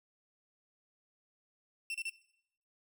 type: tone bursts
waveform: 40% pulse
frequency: 2695 Hz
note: E7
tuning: 38 cents sharp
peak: -35 dBFS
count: 3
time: 1.9-2.096 s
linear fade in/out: 2 ms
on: 44 ms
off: 32 ms
effects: noise-tail reverb RT60 0.7 s tail -17 dB re dry